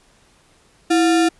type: tone with sample-and-hold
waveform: sine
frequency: 330 Hz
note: E4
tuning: 2 cents sharp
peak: -12 dBFS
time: 0.9-1.29 s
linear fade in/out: 10 ms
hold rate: 1050 Hz
effects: pink hiss -55 dBFS RMS until 1.39 s + resampled to 24000 Hz